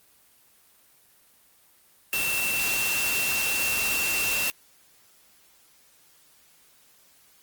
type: tone in noise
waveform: sine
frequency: 2700 Hz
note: E7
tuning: 41 cents sharp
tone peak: -26 dBFS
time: 2.13-4.5 s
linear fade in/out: 0 ms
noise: white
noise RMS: -28 dBFS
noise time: 2.13-4.5 s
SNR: -1 dB
effects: white hiss -59 dBFS RMS until 7.42 s + Opus 24 kbps